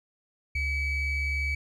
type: ring-modulated tone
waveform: triangle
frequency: 1108.7 Hz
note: C#6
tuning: in tune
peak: -21 dBFS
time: 0.55-1.55 s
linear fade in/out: 5 ms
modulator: 1180 Hz
effects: none